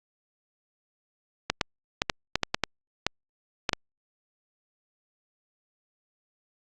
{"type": "clicks", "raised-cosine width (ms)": 0.2, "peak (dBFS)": -5, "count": 11, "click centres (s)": [1.5, 1.612, 2.019, 2.098, 2.356, 2.433, 2.545, 2.637, 3.066, 3.692, 3.732], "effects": ["low-pass 7000 Hz 12 dB/octave", "Opus 48 kbps"]}